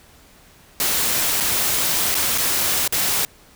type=noise with dropouts; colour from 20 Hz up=white; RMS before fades=-20 dBFS; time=0.8-3.25 s; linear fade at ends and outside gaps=1 ms; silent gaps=1.402-1.406 / 2.145-2.151 / 2.378-2.382 / 2.877-2.924 s; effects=pink hiss -50 dBFS RMS until 3.55 s